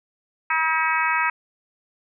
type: harmonic tone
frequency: 320 Hz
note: D#4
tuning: 49 cents sharp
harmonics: 3 / 4 / 5 / 6 / 7 / 8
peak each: -24 / -25 / -26 / -27 / -27 / -28 dBFS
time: 0.5-1.3 s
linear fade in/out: 5 ms
effects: none